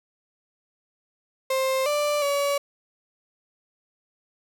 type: tone with pitch steps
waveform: 35% pulse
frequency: 527 / 589 / 567 Hz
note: C5 / D5 / C#5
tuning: +12 / +5 / +39 cents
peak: -20 dBFS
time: 1.5-2.58 s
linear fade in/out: 5 ms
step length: 360 ms
effects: none